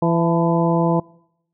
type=harmonic tone with a mistuned harmonic; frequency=167.6 Hz; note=E3; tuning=29 cents sharp; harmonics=1 / 2 / 3 / 4 / 5 / 6; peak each=-18 / -21 / -23 / -24 / -25 / -26 dBFS; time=0.02-1 s; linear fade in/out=5 ms; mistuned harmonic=5; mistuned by=+66 cents; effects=noise-tail reverb RT60 0.8 s tail -25 dB re dry